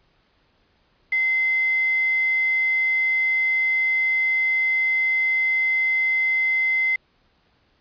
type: tone with quantisation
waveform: sine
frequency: 2064 Hz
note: C7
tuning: 24 cents flat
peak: -18 dBFS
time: 1.12-6.96 s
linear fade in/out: 5 ms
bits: 6
effects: pink hiss -63 dBFS RMS until 7.8 s + resampled to 11025 Hz